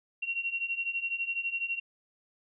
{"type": "beating tone pair", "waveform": "sine", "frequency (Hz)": [2735, 2747], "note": ["F7", "F7"], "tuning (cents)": [-37, -29], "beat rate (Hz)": 12, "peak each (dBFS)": [-35, -32], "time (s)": [0.22, 1.8], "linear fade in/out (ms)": 10, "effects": []}